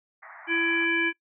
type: band-pass noise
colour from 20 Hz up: white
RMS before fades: -46 dBFS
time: 0.22-0.86 s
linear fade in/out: 10 ms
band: 650 to 2100 Hz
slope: 96 dB/octave
type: harmonic tone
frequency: 334.2 Hz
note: E4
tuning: 24 cents sharp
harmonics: 1 / 3 / 5 / 7 / 9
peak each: -28 / -38 / -26 / -26 / -37 dBFS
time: 0.47-1.13 s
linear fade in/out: 50 ms
effects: noise-tail reverb RT60 0.1 s tail -24 dB re dry